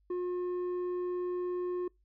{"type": "tone with low-pass filter", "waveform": "square", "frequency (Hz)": 358.3, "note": "F4", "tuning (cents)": 44, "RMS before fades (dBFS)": -34, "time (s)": [0.1, 1.88], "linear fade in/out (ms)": 5, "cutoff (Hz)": 720, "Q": 1.3, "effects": ["noise-tail reverb RT60 0.2 s tail -26 dB re dry", "added 50 Hz sine -66 dBFS peak until 2.04 s"]}